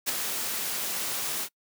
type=noise with ADSR envelope; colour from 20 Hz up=white; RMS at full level=-24 dBFS; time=0.06-1.49 s; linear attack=31 ms; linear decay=8 ms; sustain=-7 dB; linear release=64 ms; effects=noise-tail reverb RT60 0.1 s tail -24 dB re dry + high-pass 150 Hz 12 dB/octave